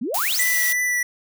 sine exponential sweep, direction up, 204.2 to 10330 Hz, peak -23 dBFS, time 0.01-0.44 s, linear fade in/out 10 ms
blue noise, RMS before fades -24 dBFS, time 0.14-0.73 s, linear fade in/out 5 ms
square tone with vibrato, 1971 Hz, B6, 4 cents flat, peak -20 dBFS, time 0.39-1.03 s, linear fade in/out 5 ms, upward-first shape triangle, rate 2.9 Hz, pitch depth 17 cents each way
effects none

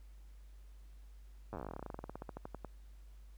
slowing click train, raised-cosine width 1 ms, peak -29 dBFS, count 30, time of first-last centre 1.53-2.647 s, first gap 9 ms, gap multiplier 1.09, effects added 50 Hz sine -52 dBFS peak until 3.37 s + pink hiss -72 dBFS RMS until 3.37 s

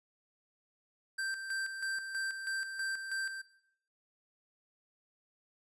square tone with tremolo, 1568 Hz, G6, in tune, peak -34 dBFS, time 1.18-3.42 s, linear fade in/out 10 ms, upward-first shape square, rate 3.1 Hz, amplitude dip 55%, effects noise-tail reverb RT60 0.7 s tail -17 dB re dry + resampled to 24000 Hz

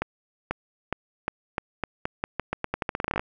accelerating click train, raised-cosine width 0.5 ms, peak -11 dBFS, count 23, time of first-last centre 0.02-3.195 s, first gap 490 ms, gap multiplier 0.85, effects none

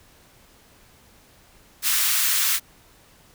white high-pass noise, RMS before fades -21 dBFS, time 1.82-2.6 s, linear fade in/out 50 ms, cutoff 1200 Hz, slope 24 dB/octave, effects pink hiss -54 dBFS RMS until 3.34 s

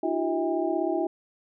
sine tone cluster, 305.7 / 341.2 / 378 / 645 / 805 Hz, D#4 / F4 / F#4 / E5 / G5, -30 / -40 / +37 / -38 / +46 cents, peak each -32 / -27 / -32 / -30 / -33 dBFS, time 0.03-1.07 s, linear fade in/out 5 ms, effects none

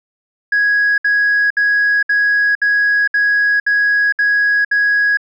sine tone bursts, 1661.2 Hz, G#6, in tune, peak -9 dBFS, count 9, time 0.52-5.172 s, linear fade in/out 5 ms, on 460 ms, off 64 ms, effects tanh soft clip ceiling -8 dBFS

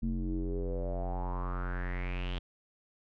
square tone with low-pass filter sweep, 44.92 Hz, F1, 50 cents sharp, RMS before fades -34 dBFS, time 0.02-2.39 s, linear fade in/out 10 ms, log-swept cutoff 220 to 3300 Hz, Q 6.2, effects none

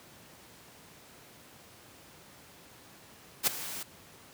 white noise with ADSR envelope, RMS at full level -23 dBFS, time 3.43-3.83 s, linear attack 42 ms, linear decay 9 ms, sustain -16 dB, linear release 4 ms, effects pink hiss -54 dBFS RMS until 4.33 s + high-pass 100 Hz 12 dB/octave

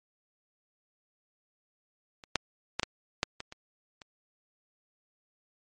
clicks, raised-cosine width 0.2 ms, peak -29 / -7 / -11 / -10 / -8 / -20 / -26 / -29 dBFS, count 8, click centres 2.238 / 2.357 / 2.796 / 2.832 / 3.231 / 3.404 / 3.524 / 4.018 s, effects MP3 48 kbps

